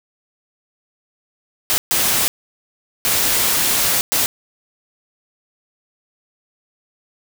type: noise bursts at uneven times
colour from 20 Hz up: white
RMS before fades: -17 dBFS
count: 4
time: 1.7-1.78 / 1.91-2.28 / 3.05-4.01 / 4.12-4.26 s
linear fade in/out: 0 ms
effects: none